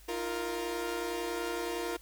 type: chord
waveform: sawtooth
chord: Eb suspended second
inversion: none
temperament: equal with one note detuned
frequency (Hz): 318.4 / 349.2 / 466.2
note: Eb4 / F4 / Bb4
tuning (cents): +40 / 0 / 0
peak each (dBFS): -38 / -32 / -33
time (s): 0.08-1.97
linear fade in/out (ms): 10
effects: added 50 Hz sine -54 dBFS peak until 2.01 s + white hiss -59 dBFS RMS until 2.01 s